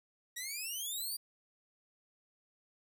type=exponential sweep; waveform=10% pulse; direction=up; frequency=1889 to 4786 Hz; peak=-30 dBFS; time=0.36-1.17 s; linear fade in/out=10 ms; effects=12-bit